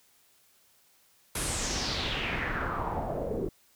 pink noise with low-pass filter sweep, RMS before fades -32 dBFS, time 1.35-3.49 s, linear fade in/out 5 ms, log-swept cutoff 11000 to 370 Hz, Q 3.7, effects white hiss -64 dBFS RMS until 3.75 s

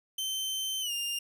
sawtooth tone with pitch glide, 3094 to 2805 Hz, G7 to F7, -23 to +7 cents, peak -28 dBFS, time 0.18-1.19 s, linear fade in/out 5 ms, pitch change -170 cents, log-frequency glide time 0.81-0.92 s, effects none

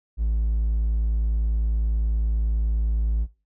triangle tone, 54.9 Hz, A1, 3 cents flat, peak -17 dBFS, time 0.17-3.27 s, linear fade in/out 50 ms, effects noise-tail reverb RT60 0.3 s tail -19 dB re dry + tanh soft clip ceiling -14 dBFS

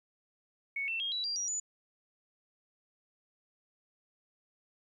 sine tone with pitch steps, 2217 / 2683 / 3246 / 3927 / 4752 / 5750 / 6958 Hz, C#7 / E7 / G#7 / B7 / D8 / F8 / A8, 0 / +30 / -40 / -11 / +20 / +50 / -20 cents, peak -32 dBFS, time 0.76-1.6 s, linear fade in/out 5 ms, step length 120 ms, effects 12-bit

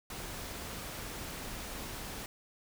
pink noise, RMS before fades -42 dBFS, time 0.1-2.26 s, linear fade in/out 2 ms, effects none

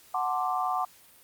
sine chord, D dominant seventh, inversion first, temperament equal, 740 / 880 / 1046.5 / 1174.7 Hz, F#5 / A5 / C6 / D6, 0 / 0 / 0 / 0 cents, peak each -29 / -35 / -33 / -31 dBFS, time 0.14-0.85 s, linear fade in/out 5 ms, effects white hiss -56 dBFS RMS until 1.23 s + Opus 48 kbps

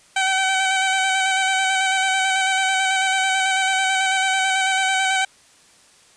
15% pulse tone with vibrato, 764 Hz, G5, 45 cents flat, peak -11 dBFS, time 0.16-5.25 s, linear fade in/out 5 ms, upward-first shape square, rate 9.1 Hz, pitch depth 18 cents each way, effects white hiss -52 dBFS RMS until 6.16 s + resampled to 22050 Hz

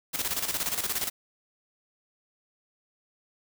white noise with tremolo, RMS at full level -28 dBFS, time 0.13-1.1 s, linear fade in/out 20 ms, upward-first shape square, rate 17 Hz, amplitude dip 65%, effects none

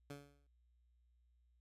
15% pulse tone with exponential decay, 142.7 Hz, D3, 49 cents flat, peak -39 dBFS, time 0.1-0.47 s, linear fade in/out 2 ms, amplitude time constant 80 ms, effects added 60 Hz sine -70 dBFS peak until 1.6 s + resampled to 32000 Hz

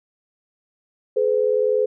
sine tone pair together, 425.5 / 506 Hz, G#4 / B4, +42 / +42 cents, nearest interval minor third, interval 300 cents, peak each -19 dBFS, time 1.16-1.86 s, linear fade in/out 10 ms, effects none

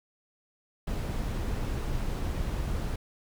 brown noise, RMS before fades -31 dBFS, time 0.87-2.96 s, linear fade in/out 5 ms, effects none

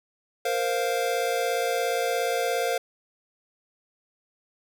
square chord, Bb suspended second, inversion none, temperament equal, 466.2 / 523.3 / 698.5 Hz, Bb4 / C5 / F5, 0 / 0 / 0 cents, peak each -29 dBFS, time 0.45-2.78 s, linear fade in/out 5 ms, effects none

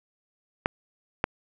clicks, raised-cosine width 0.5 ms, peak -7 dBFS, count 2, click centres 0.659 / 1.241 s, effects none

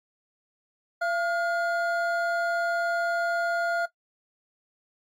triangle tone pair together, 682 / 1424 Hz, F5 / F6, -41 / +33 cents, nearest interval octave + minor second, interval 1274 cents, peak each -25 dBFS, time 1.01-3.86 s, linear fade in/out 10 ms, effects noise-tail reverb RT60 0.1 s tail -17 dB re dry + AAC 64 kbps

